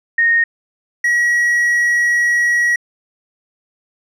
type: tone pair in turn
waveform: sine / triangle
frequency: 1854 / 1913.8 Hz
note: A#6 / A#6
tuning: -10 / +45 cents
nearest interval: minor second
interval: 55 cents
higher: second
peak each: -10 dBFS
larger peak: neither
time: 0.18-0.44 / 1.04-2.76 s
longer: second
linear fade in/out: 5 ms
effects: resampled to 32000 Hz